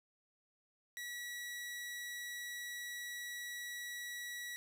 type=tone; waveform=sawtooth; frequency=1935 Hz; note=B6; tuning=36 cents flat; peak=-39 dBFS; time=0.97-4.56 s; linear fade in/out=0 ms; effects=none